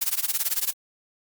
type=noise with tremolo; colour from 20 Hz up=blue; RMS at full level=-22 dBFS; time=0.01-0.73 s; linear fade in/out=10 ms; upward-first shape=sine; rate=18 Hz; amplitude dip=90%; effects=Opus 48 kbps